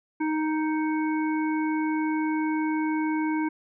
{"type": "harmonic tone with a mistuned harmonic", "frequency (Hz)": 311.1, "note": "D#4", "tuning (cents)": 0, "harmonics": [1, 3, 5, 7], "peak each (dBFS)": [-24, -32, -38, -38], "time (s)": [0.2, 3.49], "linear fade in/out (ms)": 10, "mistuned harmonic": 7, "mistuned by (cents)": 31, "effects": []}